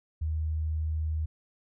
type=tone; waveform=sine; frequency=78.3 Hz; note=D#2; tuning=11 cents sharp; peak=-27 dBFS; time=0.21-1.26 s; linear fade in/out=10 ms; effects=none